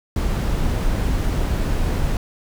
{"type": "noise", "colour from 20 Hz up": "brown", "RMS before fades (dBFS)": -20, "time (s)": [0.16, 2.17], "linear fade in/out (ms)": 2, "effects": []}